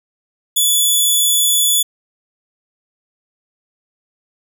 10% pulse tone, 3439 Hz, A7, 40 cents flat, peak -4 dBFS, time 0.56-1.83 s, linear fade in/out 10 ms, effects none

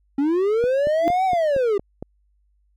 triangle linear two-way sweep, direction up then down, 269.2 to 770 to 386.4 Hz, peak -15 dBFS, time 0.18-1.78 s, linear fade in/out 5 ms, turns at 1.25 s
click train, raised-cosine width 2 ms, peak -17 dBFS, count 7, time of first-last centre 0.64-2.026 s, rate 4.33 Hz
sine tone with exponential growth, 318.4 Hz, D#4, 40 cents sharp, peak -15 dBFS, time 0.99-1.08 s, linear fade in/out 0 ms, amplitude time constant 18 ms
effects added 50 Hz sine -60 dBFS peak until 2.76 s

